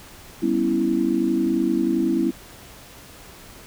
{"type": "chord", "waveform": "sine", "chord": "C# half-diminished seventh", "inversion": "second", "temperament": "equal", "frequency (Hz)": [196, 246.9, 277.2, 329.6], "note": ["G3", "B3", "C#4", "E4"], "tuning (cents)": [0, 0, 0, 0], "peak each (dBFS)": [-27, -24, -25, -21], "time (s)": [0.42, 2.31], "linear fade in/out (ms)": 10, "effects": ["pink hiss -44 dBFS RMS until 3.66 s"]}